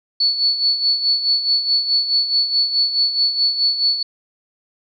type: tone with tremolo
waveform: sine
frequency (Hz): 4435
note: C#8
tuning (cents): 0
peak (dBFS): -12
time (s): 0.2-4.03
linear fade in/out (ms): 5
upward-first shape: sine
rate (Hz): 4.7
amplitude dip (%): 65
effects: none